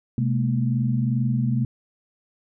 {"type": "tone cluster", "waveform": "sine", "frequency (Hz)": [128.4, 209.5, 231.7], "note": ["C3", "G#3", "A#3"], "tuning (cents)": [-32, 15, -10], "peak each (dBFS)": [-21, -27, -26], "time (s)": [0.18, 1.65], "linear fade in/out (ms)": 2, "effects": []}